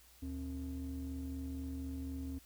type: ring-modulated tone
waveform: triangle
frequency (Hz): 96.5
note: G2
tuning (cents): -27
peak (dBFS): -34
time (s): 0.22-2.39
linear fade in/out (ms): 10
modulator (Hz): 171
effects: added 60 Hz sine -65 dBFS peak until 2.45 s + white hiss -63 dBFS RMS until 2.45 s